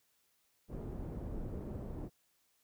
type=low-pass noise; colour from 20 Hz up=pink; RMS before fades=-42 dBFS; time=0.68-2.1 s; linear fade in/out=50 ms; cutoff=420 Hz; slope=12 dB/octave; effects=white hiss -75 dBFS RMS until 2.63 s